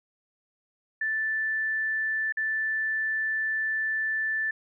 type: tone with dropouts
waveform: sine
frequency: 1760 Hz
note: A6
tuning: in tune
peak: -25 dBFS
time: 1.01-4.51 s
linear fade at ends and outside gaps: 5 ms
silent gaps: 2.324-2.37 s
effects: none